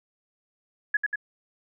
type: tone with echo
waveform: sine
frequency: 1686 Hz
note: G#6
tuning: 26 cents sharp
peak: -19 dBFS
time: 0.94-0.97 s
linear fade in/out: 5 ms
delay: 94 ms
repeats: 2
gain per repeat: -3 dB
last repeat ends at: 1.158 s
effects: none